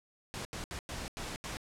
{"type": "noise bursts at uneven times", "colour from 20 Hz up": "pink", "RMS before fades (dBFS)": -40, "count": 6, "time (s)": [[0.34, 0.45], [0.53, 0.64], [0.71, 0.79], [0.89, 1.08], [1.17, 1.36], [1.44, 1.57]], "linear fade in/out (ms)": 0, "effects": ["low-pass 9000 Hz 12 dB/octave"]}